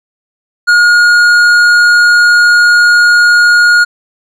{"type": "tone with tanh clipping", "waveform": "sine", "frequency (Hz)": 1433, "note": "F6", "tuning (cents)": 44, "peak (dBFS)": -5, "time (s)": [0.67, 3.85], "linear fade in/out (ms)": 20, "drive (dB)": 10, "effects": []}